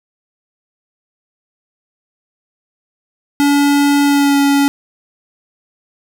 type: tone with pitch glide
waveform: square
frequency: 285.4 to 281.3 Hz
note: D4 to C#4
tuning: -49 to +26 cents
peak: -10 dBFS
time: 3.4-4.68 s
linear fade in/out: 0 ms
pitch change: -25 cents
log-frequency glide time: 4.05-4.37 s
effects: none